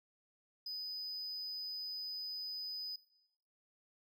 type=tone; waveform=triangle; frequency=4994 Hz; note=D#8; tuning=6 cents sharp; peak=-39 dBFS; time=0.66-2.96 s; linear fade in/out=5 ms; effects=noise-tail reverb RT60 1.0 s tail -20 dB re dry